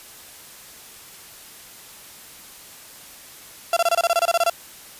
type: tone bursts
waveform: 35% pulse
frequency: 680 Hz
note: F5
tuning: 46 cents flat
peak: -14 dBFS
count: 13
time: 3.73-4.498 s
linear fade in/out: 2 ms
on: 36 ms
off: 25 ms
effects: white hiss -43 dBFS RMS until 4.99 s + resampled to 32000 Hz